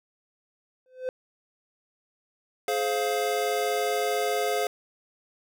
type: tone with exponential growth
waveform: triangle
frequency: 512 Hz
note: C5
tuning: 38 cents flat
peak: -22 dBFS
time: 0.86-1.09 s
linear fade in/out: 1 ms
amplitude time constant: 49 ms
type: chord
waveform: square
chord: F minor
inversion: first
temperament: equal with one note detuned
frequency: 423.1 / 523.3 / 698.5 Hz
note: Ab4 / C5 / F5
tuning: +32 / 0 / 0 cents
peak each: -29 / -31 / -29 dBFS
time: 2.68-4.67 s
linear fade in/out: 2 ms
effects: none